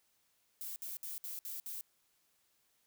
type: noise bursts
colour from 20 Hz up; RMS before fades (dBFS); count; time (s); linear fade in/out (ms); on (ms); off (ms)
violet; -43; 6; 0.61-1.81; 0; 150; 60
effects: white hiss -75 dBFS RMS until 2.86 s